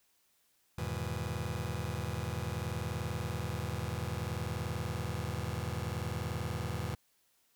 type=chord; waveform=sawtooth; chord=E major seventh; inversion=none; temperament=just; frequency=82.41 / 103.01 / 123.61 / 154.51 Hz; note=E2 / G#2 / B2 / D#3; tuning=0 / -14 / +2 / -12 cents; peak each=-35 / -35 / -35 / -39 dBFS; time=0.78-6.95 s; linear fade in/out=5 ms; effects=white hiss -72 dBFS RMS until 7.55 s